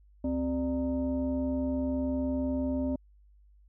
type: tone with frequency modulation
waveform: sine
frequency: 261.6 Hz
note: C4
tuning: in tune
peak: -27 dBFS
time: 0.24-2.96 s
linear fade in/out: 5 ms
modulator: 331 Hz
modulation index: 0.79
effects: added 50 Hz sine -56 dBFS peak until 3.68 s